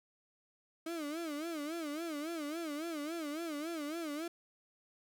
35% pulse tone with vibrato, 313.3 Hz, D#4, 12 cents sharp, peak -36 dBFS, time 0.86-4.28 s, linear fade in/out 5 ms, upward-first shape sine, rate 3.6 Hz, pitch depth 150 cents each way, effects none

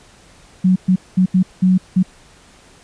sine tone bursts at uneven times, 185.1 Hz, F#3, 1 cent sharp, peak -9 dBFS, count 6, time 0.64-0.76 / 0.88-0.96 / 1.17-1.26 / 1.34-1.43 / 1.62-1.78 / 1.96-2.03 s, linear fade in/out 10 ms, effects pink hiss -47 dBFS RMS until 2.83 s + resampled to 22050 Hz

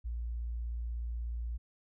sine tone, 58.27 Hz, A#1, in tune, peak -34 dBFS, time 0.04-1.58 s, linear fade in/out 20 ms, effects none

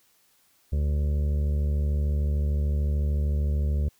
harmonic tone, 73.42 Hz, D2, in tune, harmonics 1 / 2 / 3 / 5 / 6 / 7 / 8, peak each -22 / -33 / -39 / -45 / -46 / -47 / -49 dBFS, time 0.72-3.89 s, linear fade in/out 10 ms, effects white hiss -64 dBFS RMS until 3.99 s

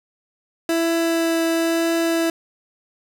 30% pulse tone with vibrato, 331.1 Hz, E4, 8 cents sharp, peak -15 dBFS, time 0.69-2.3 s, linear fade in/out 2 ms, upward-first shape triangle, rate 1 Hz, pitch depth 9 cents each way, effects none

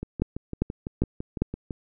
two click trains, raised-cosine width 3 ms, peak -9 / -19 dBFS, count 4 / 11, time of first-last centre 0.22-1.42 / 0.03-1.708 s, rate 2.5 / 5.96 Hz, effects none

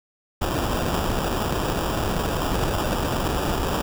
pink noise with sample-and-hold, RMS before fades -24 dBFS, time 0.41-3.82 s, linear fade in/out 10 ms, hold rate 2100 Hz, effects none

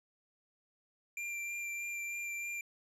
square tone with vibrato, 2373 Hz, D7, 17 cents sharp, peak -38 dBFS, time 1.17-2.61 s, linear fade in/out 2 ms, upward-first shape sine, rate 3.2 Hz, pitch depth 12 cents each way, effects low-pass 11000 Hz 12 dB/octave

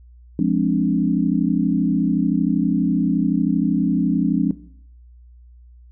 sine chord, D half-diminished seventh, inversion first, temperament equal, 174.61 / 207.7 / 261.6 / 293.7 Hz, F3 / Ab3 / C4 / D4, 0 / 0 / 0 / 0 cents, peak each -21 dBFS, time 0.39-4.51 s, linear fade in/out 2 ms, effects noise-tail reverb RT60 0.6 s tail -17 dB re dry + added 60 Hz sine -43 dBFS peak until 5.91 s

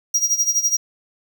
square tone with tremolo, 5720 Hz, F8, 41 cents sharp, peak -14 dBFS, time 0.14-0.77 s, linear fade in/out 5 ms, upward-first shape sine, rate 12 Hz, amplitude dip 80%, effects 8-bit

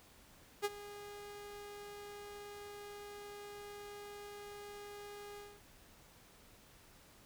sawtooth tone with ADSR envelope, 410 Hz, G#4, 22 cents flat, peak -27 dBFS, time 0.62-5.62 s, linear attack 29 ms, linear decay 35 ms, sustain -17 dB, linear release 250 ms, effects pink hiss -62 dBFS RMS until 7.25 s

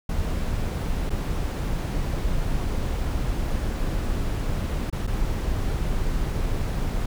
brown noise with dropouts, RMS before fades -25 dBFS, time 0.09-7.06 s, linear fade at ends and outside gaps 5 ms, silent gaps 1.096-1.103 / 4.901-4.926 / 5.068-5.074 s, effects none

